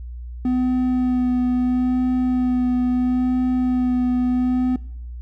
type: tone with vibrato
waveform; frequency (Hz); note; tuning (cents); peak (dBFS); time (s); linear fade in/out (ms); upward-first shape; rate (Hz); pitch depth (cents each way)
triangle; 251.3; B3; +30; -15; 0.45-4.76; 2; sine; 0.75; 15
effects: noise-tail reverb RT60 0.7 s tail -21 dB re dry + added 60 Hz sine -30 dBFS peak until 5.21 s